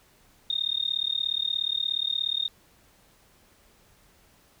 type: tone with amplitude modulation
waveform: sine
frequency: 3684 Hz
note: A#7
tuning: 21 cents flat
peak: -21 dBFS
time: 0.5-2.48 s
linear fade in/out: 2 ms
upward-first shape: sine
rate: 36.9 Hz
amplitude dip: 100%
effects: pink hiss -60 dBFS RMS until 4.6 s